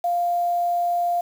sine tone with quantisation, 698.5 Hz, F5, in tune, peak -19 dBFS, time 0.04-1.21 s, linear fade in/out 5 ms, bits 7, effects none

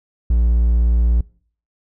triangle tone, 58.27 Hz, A#1, in tune, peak -10 dBFS, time 0.3-1.21 s, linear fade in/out 5 ms, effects noise-tail reverb RT60 0.5 s tail -23 dB re dry

